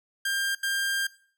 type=tone bursts at uneven times; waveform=sawtooth; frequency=1597 Hz; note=G6; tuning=32 cents sharp; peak=-22 dBFS; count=2; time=0.25-0.55 / 0.63-1.07 s; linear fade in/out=5 ms; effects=noise-tail reverb RT60 0.5 s tail -19 dB re dry